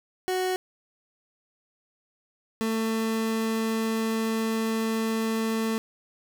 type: tone pair in turn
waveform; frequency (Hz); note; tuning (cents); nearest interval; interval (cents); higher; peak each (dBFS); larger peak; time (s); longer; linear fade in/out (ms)
30% pulse; 370 / 223.2; F#4 / A3; 0 / +25; major sixth; 875; first; -22; neither; 0.28-0.56 / 2.61-5.78; second; 0
effects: none